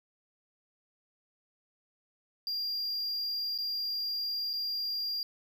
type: tone with dropouts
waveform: triangle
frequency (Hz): 4787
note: D8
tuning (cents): +32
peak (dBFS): -30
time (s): 2.47-5.23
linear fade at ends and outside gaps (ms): 1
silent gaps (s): 3.578-3.586 / 4.532-4.536
effects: none

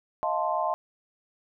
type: chord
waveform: sine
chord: F dominant seventh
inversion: third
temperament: equal with one note detuned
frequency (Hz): 630.6 / 698.5 / 880 / 1046.5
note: Eb5 / F5 / A5 / C6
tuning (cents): +23 / 0 / 0 / 0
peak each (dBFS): -30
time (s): 0.23-0.74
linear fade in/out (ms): 0
effects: none

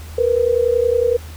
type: tone pair together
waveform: sine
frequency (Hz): 464.8 / 495.6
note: A#4 / B4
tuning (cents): -5 / +6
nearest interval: minor second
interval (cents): 111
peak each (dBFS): -16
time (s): 0.18-1.17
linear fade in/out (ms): 5
effects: added 79 Hz sine -31 dBFS peak until 1.36 s + pink hiss -41 dBFS RMS until 1.36 s

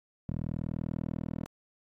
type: tone with band-pass filter sweep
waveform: 10% pulse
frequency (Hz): 40.19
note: E1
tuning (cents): -43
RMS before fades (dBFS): -35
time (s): 0.29-1.46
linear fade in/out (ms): 0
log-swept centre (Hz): 150 to 260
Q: 0.92
effects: AAC 64 kbps

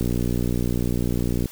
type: click train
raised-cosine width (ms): 3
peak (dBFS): -11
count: 88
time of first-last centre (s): 0.01-1.458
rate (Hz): 60.1
effects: white hiss -43 dBFS RMS until 1.51 s

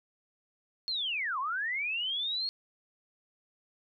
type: linear two-way sweep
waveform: sine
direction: down then up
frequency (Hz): 4350 to 988 to 4350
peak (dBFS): -30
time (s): 0.88-2.49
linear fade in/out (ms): 0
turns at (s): 1.39
effects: none

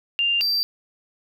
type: tone pair in turn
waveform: sine / triangle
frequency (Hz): 2794 / 4690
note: F7 / D8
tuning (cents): 0 / -3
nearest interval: major sixth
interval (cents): 897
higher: second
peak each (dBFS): -18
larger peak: neither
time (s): 0.19-0.41 / 0.41-0.63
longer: neither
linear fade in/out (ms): 0
effects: none

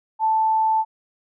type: tone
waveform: sine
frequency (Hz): 880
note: A5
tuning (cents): 0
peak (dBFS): -16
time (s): 0.19-0.85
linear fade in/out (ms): 50
effects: none

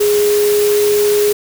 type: tone in noise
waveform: sine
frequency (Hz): 415.3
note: G#4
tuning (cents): 0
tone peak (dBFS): -10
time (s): 0-1.33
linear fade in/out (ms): 10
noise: white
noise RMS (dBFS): -22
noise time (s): 0-1.33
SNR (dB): +9
effects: none

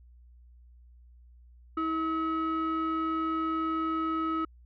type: tone pair together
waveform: sine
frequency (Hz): 321.7 / 1283.5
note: E4 / E6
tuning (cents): -42 / -47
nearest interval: 2 octaves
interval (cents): 2395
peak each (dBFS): -28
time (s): 1.77-4.45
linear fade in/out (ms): 5
effects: tanh soft clip ceiling -24 dBFS + added 60 Hz sine -52 dBFS peak until 4.65 s

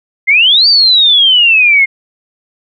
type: exponential two-way sweep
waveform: sine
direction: up then down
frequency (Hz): 2051 to 4699 to 2120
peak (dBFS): -4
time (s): 0.27-1.86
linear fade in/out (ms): 20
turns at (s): 0.68
effects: none

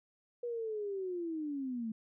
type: linear sweep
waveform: sine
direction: down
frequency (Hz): 485.8 to 215.7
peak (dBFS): -35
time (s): 0.43-1.92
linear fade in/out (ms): 5
effects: none

